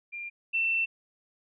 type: tone pair in turn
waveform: sine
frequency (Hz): 2392 / 2685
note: D7 / E7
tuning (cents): +31 / +31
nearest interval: major second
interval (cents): 200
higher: second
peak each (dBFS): -35 / -24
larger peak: second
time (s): 0.12-0.3 / 0.53-0.86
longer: second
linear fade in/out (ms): 20
effects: none